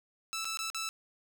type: tone with dropouts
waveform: 10% pulse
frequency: 1318.5 Hz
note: E6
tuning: in tune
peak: -26 dBFS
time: 0.33-0.89 s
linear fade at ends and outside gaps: 0 ms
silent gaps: 0.446-0.453 / 0.572-0.59 / 0.701-0.746 s
effects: none